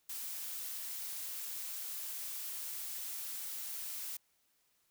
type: noise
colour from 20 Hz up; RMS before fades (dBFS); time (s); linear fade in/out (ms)
blue; -42; 0.09-4.17; 5
effects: white hiss -75 dBFS RMS until 4.9 s